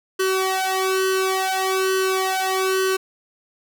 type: tone with flanger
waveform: sawtooth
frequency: 379.1 Hz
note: F#4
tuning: 42 cents sharp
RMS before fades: -21 dBFS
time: 0.19-2.97 s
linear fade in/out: 10 ms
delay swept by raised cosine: 0.67 to 1.97 ms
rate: 0.57 Hz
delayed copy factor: +1
effects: none